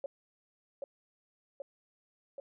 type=tone with echo; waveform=sine; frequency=554.4 Hz; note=C#5; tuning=in tune; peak=-34 dBFS; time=0.04-0.06 s; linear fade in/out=2 ms; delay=780 ms; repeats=3; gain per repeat=-2 dB; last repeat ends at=2.4 s; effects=none